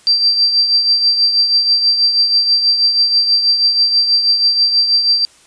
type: tone with tremolo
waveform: sine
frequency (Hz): 4699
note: D8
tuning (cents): 0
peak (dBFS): -7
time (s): 0.07-5.25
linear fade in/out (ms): 0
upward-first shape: triangle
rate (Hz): 6.2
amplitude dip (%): 60
effects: white hiss -47 dBFS RMS until 5.46 s + resampled to 22050 Hz